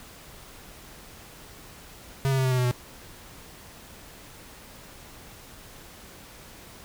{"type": "tone with pitch steps", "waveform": "square", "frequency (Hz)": [135.9, 133.72, 131.57, 129.46, 127.39, 125.34, 123.33], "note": ["C#3", "C3", "C3", "C3", "C3", "B2", "B2"], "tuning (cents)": [-34, 38, 10, -18, -46, 26, -2], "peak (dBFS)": -22, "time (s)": [2.25, 2.712], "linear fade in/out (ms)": 0, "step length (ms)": 66, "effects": ["pink hiss -47 dBFS RMS until 6.84 s"]}